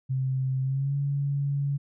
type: tone with pitch glide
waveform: sine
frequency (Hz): 131.6 to 141.05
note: C3 to C#3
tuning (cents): +10 to +30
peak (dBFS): -24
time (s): 0.09-1.78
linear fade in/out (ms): 20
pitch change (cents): +120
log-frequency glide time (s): 0.62-0.95
effects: none